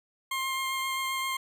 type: tone with vibrato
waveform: 20% pulse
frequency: 1062 Hz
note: C6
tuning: 25 cents sharp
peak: -24 dBFS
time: 0.31-1.37 s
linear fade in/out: 5 ms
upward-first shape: triangle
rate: 7.6 Hz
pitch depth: 13 cents each way
effects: none